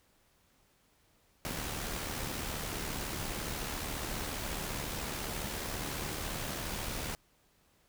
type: noise with amplitude modulation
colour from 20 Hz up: pink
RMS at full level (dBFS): -36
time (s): 1.45-7.15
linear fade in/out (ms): 0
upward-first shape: sine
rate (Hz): 74.4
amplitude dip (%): 40
effects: pink hiss -69 dBFS RMS until 7.88 s